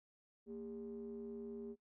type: ring-modulated tone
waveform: triangle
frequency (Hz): 87.31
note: F2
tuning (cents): 0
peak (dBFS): -39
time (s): 0.46-1.76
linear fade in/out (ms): 50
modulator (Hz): 317
effects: noise-tail reverb RT60 0.1 s tail -22 dB re dry + tanh soft clip ceiling -37 dBFS